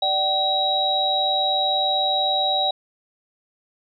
sine tone cluster, 590 / 761 / 3849 Hz, D5 / F#5 / B7, +8 / +48 / -45 cents, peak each -27 / -22 / -21 dBFS, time 0.02-2.71 s, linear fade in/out 5 ms, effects none

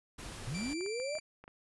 pink noise, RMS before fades -45 dBFS, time 0.18-0.74 s, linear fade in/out 10 ms
sine linear sweep, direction up, 110 to 631 Hz, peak -35 dBFS, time 0.47-1.18 s, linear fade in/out 5 ms
20% pulse tone, 2346 Hz, D7, 2 cents flat, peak -36 dBFS, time 0.54-1.2 s, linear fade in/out 10 ms
clicks, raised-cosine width 0.5 ms, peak -36 dBFS, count 8, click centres 0.61 / 0.809 / 0.862 / 1 / 1.153 / 1.186 / 1.44 / 1.479 s
effects resampled to 24000 Hz

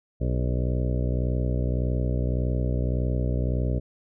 harmonic tone with a mistuned harmonic, 61.74 Hz, B1, in tune, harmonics 1 / 2 / 3 / 4 / 5 / 6 / 7 / 8 / 9 / 10, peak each -25 / -27 / -34 / -35 / -37 / -41 / -39 / -39 / -39 / -41 dBFS, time 0.2-3.8 s, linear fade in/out 20 ms, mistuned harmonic 7, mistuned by -45 cents, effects none

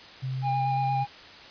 sine tone with pitch glide, 130.81 to 132.48 Hz, C3 to C3, 0 to +22 cents, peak -28 dBFS, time 0.22-1.05 s, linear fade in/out 20 ms, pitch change +22 cents, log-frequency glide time 0.6-0.76 s
triangle tone with vibrato, 810 Hz, G#5, 43 cents flat, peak -23 dBFS, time 0.42-1.07 s, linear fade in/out 50 ms, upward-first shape square, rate 8.5 Hz, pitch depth 13 cents each way
effects white hiss -46 dBFS RMS until 1.5 s + resampled to 11025 Hz

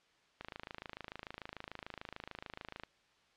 click train, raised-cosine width 0.3 ms, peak -27 dBFS, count 66, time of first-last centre 0.41-2.835 s, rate 26.8 Hz, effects white hiss -70 dBFS RMS until 3.36 s + low-pass 4000 Hz 12 dB/octave

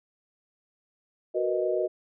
sine chord, B major seventh, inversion second, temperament equal, 370 / 466.2 / 493.9 / 622.3 Hz, F#4 / A#4 / B4 / D#5, 0 / 0 / 0 / 0 cents, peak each -28 / -32 / -32 / -28 dBFS, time 1.34-1.88 s, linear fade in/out 20 ms, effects none

